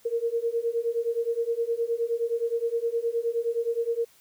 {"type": "beating tone pair", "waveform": "sine", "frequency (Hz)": [460, 469.6], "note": ["A#4", "A#4"], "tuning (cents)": [-23, 13], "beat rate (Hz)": 9.6, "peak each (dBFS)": [-28, -27], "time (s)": [0.05, 4.05], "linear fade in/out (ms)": 10, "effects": ["white hiss -59 dBFS RMS until 4.2 s"]}